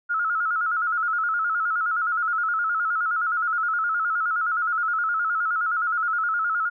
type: tone with vibrato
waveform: sine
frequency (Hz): 1361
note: F6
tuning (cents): -45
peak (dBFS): -21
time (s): 0.09-6.7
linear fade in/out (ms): 20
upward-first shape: square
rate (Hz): 9.6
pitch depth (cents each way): 75
effects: none